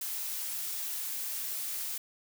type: noise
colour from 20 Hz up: blue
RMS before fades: -36 dBFS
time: 0.01-1.98 s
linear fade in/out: 5 ms
effects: none